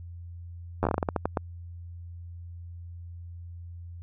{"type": "slowing click train", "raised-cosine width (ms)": 1, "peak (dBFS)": -11, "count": 13, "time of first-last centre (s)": [0.83, 1.372], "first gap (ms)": 10, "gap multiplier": 1.25, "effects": ["added 86 Hz sine -39 dBFS peak until 4.02 s"]}